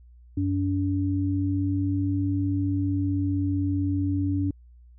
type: tone pair together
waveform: sine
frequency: 95.44 / 286 Hz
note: G2 / D4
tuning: -46 / -46 cents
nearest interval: octave + perfect fifth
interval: 1900 cents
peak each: -25 dBFS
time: 0.37-4.51 s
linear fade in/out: 5 ms
effects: added 60 Hz sine -48 dBFS peak until 4.98 s